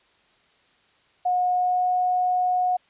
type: tone with pitch glide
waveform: sine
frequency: 724 to 728.2 Hz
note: F#5 to F#5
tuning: -38 to -28 cents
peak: -19 dBFS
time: 1.25-2.77 s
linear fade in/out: 10 ms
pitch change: +10 cents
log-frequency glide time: 1.53-1.87 s
effects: white hiss -61 dBFS RMS until 2.89 s + resampled to 8000 Hz